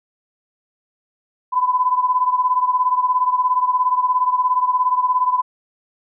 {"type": "beating tone pair", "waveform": "sine", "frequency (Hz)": [1001, 1018], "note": ["B5", "C6"], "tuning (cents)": [23, -48], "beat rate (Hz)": 17, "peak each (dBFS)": [-16, -20], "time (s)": [1.52, 5.42], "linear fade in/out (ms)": 20, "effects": []}